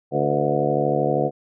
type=harmonic tone with a mistuned harmonic; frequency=72.7 Hz; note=D2; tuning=17 cents flat; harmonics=2 / 3 / 4 / 5 / 6 / 7 / 8 / 9 / 10; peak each=-26 / -30 / -28 / -27 / -27 / -24 / -30 / -27 / -26 dBFS; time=0.11-1.31 s; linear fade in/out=50 ms; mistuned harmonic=6; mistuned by=+42 cents; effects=none